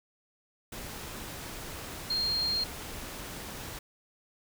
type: tone in noise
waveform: sine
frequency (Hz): 4216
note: C8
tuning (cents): +12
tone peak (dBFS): -27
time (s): 2.1-2.64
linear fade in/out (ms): 5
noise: pink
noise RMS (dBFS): -41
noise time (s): 0.72-3.79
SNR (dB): +11
effects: none